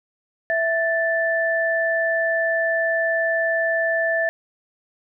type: tone pair together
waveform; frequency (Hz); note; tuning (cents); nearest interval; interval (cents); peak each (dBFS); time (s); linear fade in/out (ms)
sine; 659.3 / 1760.1; E5 / A6; 0 / 0; octave + perfect fourth; 1700; -21 / -21; 0.5-4.29; 0
effects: none